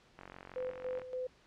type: click train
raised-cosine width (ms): 0.5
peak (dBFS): -33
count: 39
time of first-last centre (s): 0.19-1.018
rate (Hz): 45.9
type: tone with tremolo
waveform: sine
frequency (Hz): 508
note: B4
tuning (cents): +49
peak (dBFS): -35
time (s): 0.56-1.27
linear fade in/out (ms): 5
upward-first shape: square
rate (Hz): 3.5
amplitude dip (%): 65
effects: pink hiss -65 dBFS RMS until 1.46 s + low-pass 5000 Hz 12 dB/octave